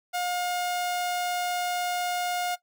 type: tone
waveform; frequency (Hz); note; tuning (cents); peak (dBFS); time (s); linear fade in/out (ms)
sawtooth; 714; F5; +38; -23; 0.13-2.56; 20
effects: noise-tail reverb RT60 0.1 s tail -17 dB re dry